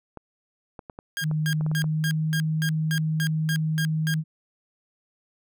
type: clicks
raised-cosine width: 1 ms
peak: -24 dBFS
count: 9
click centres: 0.173 / 0.792 / 0.898 / 0.989 / 1.313 / 1.61 / 1.664 / 1.715 / 1.842 s
type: tone bursts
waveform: sawtooth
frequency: 1618 Hz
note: G#6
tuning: 46 cents flat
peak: -23 dBFS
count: 11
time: 1.17-4.14 s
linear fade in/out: 0 ms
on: 70 ms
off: 220 ms
type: tone with pitch glide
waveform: sine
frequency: 154.5 to 157.02 Hz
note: D#3 to D#3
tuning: -12 to +16 cents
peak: -22 dBFS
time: 1.21-4.24 s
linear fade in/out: 50 ms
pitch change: +28 cents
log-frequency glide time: 1.63-2.28 s
effects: none